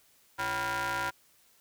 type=ring-modulated tone; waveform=sawtooth; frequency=210.9 Hz; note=G#3; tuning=27 cents sharp; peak=-23 dBFS; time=0.38-1.11 s; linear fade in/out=20 ms; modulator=1190 Hz; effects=white hiss -64 dBFS RMS until 1.6 s